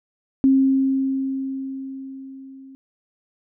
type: tone with level ramp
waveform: sine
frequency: 267.8 Hz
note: C4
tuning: 40 cents sharp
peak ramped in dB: -11 to -40 dBFS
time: 0.44-2.75 s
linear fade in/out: 0 ms
effects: none